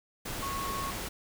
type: tone in noise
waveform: sine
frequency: 1100 Hz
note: C#6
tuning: 14 cents flat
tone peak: -34 dBFS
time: 0.42-0.91 s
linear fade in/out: 10 ms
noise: pink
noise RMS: -37 dBFS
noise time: 0.25-1.09 s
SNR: 0 dB
effects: none